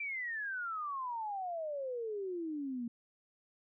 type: exponential sweep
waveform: sine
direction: down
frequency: 2371 to 230.1 Hz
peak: -36 dBFS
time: 0-2.88 s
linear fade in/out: 5 ms
effects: none